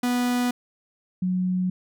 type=tone pair in turn; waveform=45% pulse / sine; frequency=245.8 / 183.24 Hz; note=B3 / F#3; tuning=-8 / -17 cents; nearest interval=perfect fourth; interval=509 cents; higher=first; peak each=-21 dBFS; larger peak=neither; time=0.03-0.51 / 1.22-1.7 s; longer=neither; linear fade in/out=5 ms; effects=none